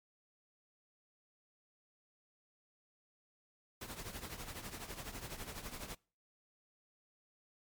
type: noise with tremolo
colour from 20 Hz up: pink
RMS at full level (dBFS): -43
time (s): 3.81-5.95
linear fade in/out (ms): 5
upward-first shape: triangle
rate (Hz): 12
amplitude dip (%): 75
effects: noise-tail reverb RT60 0.4 s tail -26 dB re dry + MP3 96 kbps